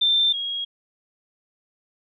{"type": "tone pair in turn", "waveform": "sine", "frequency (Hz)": [3572, 3287], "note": ["A7", "G#7"], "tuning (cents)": [25, -19], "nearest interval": "minor second", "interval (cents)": 144, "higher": "first", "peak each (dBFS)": [-16, -25], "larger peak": "first", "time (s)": [[0.01, 0.33], [0.33, 0.65]], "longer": "neither", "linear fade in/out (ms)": 10, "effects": []}